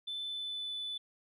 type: tone with pitch glide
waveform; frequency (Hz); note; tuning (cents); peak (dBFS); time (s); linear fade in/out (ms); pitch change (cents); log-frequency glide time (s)
sine; 3520 to 3490; A7 to A7; 0 to -15; -35; 0.07-0.98; 10; -15; 0.22-0.75
effects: tanh soft clip ceiling -33 dBFS